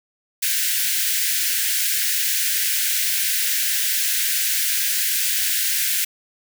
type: high-pass noise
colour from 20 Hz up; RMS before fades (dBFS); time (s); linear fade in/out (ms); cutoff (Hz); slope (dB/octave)
white; -21; 0.42-6.05; 10; 1500; 96
effects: none